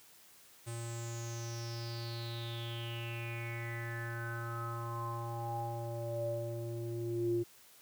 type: tone with low-pass filter sweep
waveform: square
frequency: 116.54 Hz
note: A#2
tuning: in tune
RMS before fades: -39 dBFS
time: 0.66-7.44 s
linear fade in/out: 20 ms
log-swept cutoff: 8800 to 330 Hz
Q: 9.3
effects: white hiss -60 dBFS RMS until 7.81 s + high-pass 60 Hz 12 dB/octave